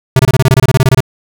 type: tone bursts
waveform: square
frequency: 130.81 Hz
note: C3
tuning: in tune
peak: -5 dBFS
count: 15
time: 0.16-1.005 s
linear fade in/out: 2 ms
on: 33 ms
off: 25 ms
effects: none